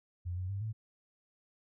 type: tone with pitch steps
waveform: sine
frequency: 88.5 / 91.8 / 98.8 / 109.7 Hz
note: F2 / F#2 / G2 / A2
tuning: +23 / -13 / +14 / -5 cents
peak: -34 dBFS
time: 0.25-0.73 s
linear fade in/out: 20 ms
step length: 120 ms
effects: none